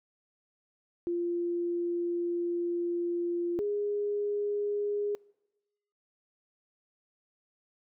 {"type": "tone pair in turn", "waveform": "sine", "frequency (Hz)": [346.2, 411.7], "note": ["F4", "G#4"], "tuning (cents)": [-15, -15], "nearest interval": "minor third", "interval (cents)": 300, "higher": "second", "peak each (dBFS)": -28, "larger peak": "neither", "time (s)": [[1.07, 3.59], [3.59, 5.15]], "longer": "first", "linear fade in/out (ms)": 0, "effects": ["noise-tail reverb RT60 1.0 s tail -25 dB re dry"]}